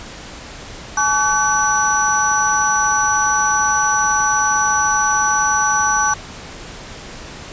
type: tone cluster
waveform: sine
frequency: 852 / 1139 / 1518 / 5910 Hz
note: G#5 / C#6 / F#6 / F#8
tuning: +44 / +47 / +44 / -3 cents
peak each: -19 dBFS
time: 0.97-6.14 s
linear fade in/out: 5 ms
effects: pink hiss -34 dBFS RMS until 7.52 s + resampled to 16000 Hz